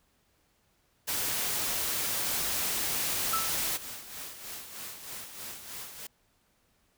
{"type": "noise", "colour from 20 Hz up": "white", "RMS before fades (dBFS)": -31, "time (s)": [1.07, 3.78], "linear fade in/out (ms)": 20}
{"type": "noise with tremolo", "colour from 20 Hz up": "white", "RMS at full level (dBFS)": -40, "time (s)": [2.26, 6.07], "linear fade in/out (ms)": 5, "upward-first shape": "sine", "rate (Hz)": 3.2, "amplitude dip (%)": 55}
{"type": "tone with exponential decay", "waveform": "sine", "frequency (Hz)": 1318.5, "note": "E6", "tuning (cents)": 0, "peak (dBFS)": -25, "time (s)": [3.33, 3.64], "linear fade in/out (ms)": 5, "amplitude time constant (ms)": 66}
{"effects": ["pink hiss -70 dBFS RMS until 6.97 s"]}